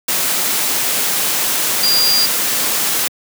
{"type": "tone in noise", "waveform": "sine", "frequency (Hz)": 4792, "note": "D8", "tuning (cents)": 34, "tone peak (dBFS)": -12, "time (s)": [1.83, 2.26], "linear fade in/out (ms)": 5, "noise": "white", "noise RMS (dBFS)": -17, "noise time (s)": [0.08, 3.08], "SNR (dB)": 2, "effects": ["high-pass 150 Hz 12 dB/octave"]}